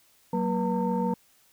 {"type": "tone cluster", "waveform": "sine", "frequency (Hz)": [186.8, 232.9, 483.7, 909], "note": ["F#3", "A#3", "B4", "A#5"], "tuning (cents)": [17, -1, -36, -44], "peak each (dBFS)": [-27, -29, -30, -30], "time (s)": [0.33, 1.14], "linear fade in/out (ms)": 5, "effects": ["tanh soft clip ceiling -16 dBFS", "white hiss -62 dBFS RMS until 1.52 s"]}